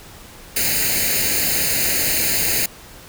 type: noise with comb filter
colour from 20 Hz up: white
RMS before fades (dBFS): -19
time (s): 0.56-2.66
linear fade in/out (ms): 5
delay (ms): 0.44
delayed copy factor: +0.8
effects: pink hiss -41 dBFS RMS until 3.08 s